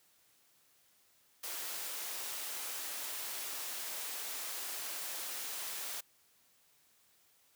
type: high-pass noise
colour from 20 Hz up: white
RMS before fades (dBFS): -41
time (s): 1.43-6.01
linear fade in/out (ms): 10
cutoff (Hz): 400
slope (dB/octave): 12
effects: white hiss -69 dBFS RMS until 7.55 s + high-pass 60 Hz 12 dB/octave